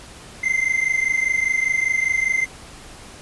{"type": "tone pair together", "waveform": "triangle", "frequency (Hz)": [2068, 2093], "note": ["C7", "C7"], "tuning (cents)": [-21, 0], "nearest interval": "unison", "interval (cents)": 21, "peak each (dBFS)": -19, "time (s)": [0.43, 2.46], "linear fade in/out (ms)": 10, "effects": ["pink hiss -41 dBFS RMS until 3.21 s", "resampled to 24000 Hz"]}